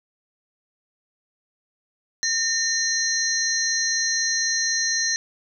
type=tone cluster; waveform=sine; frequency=1826 / 4162 / 5660 / 6210 Hz; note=A#6 / C8 / F8 / G8; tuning=-36 / -10 / +22 / -17 cents; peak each=-26 dBFS; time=2.23-5.16 s; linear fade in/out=0 ms; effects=none